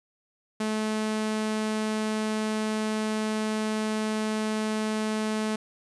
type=tone; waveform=sawtooth; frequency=216.3 Hz; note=A3; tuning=29 cents flat; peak=-22 dBFS; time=0.6-5.56 s; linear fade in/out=5 ms; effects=resampled to 24000 Hz + 10-bit